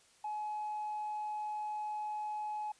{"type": "tone with tanh clipping", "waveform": "triangle", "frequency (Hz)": 847, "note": "G#5", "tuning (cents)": 34, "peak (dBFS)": -36, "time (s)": [0.24, 2.72], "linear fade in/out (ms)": 5, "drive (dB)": 5, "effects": ["white hiss -65 dBFS RMS until 2.79 s", "resampled to 22050 Hz"]}